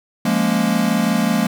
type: chord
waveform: square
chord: Bb minor seventh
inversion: second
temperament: equal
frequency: 174.61 / 207.7 / 233.1 / 277.2 Hz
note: F3 / Ab3 / Bb3 / Db4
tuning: 0 / 0 / 0 / 0 cents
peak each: -23 / -20 / -20 / -26 dBFS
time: 0.25-1.47 s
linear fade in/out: 5 ms
effects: none